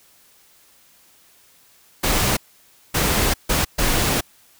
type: noise bursts at uneven times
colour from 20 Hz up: pink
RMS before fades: -19 dBFS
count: 4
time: 2.03-2.37 / 2.94-3.34 / 3.49-3.65 / 3.78-4.21 s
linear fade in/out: 10 ms
effects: white hiss -54 dBFS RMS until 4.59 s